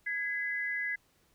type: tone pair together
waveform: sine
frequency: 1661.2 / 2022 Hz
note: G#6 / B6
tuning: 0 / +40 cents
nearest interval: minor third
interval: 340 cents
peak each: -35 / -33 dBFS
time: 0.06-0.96 s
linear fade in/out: 10 ms
effects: pink hiss -69 dBFS RMS until 1.34 s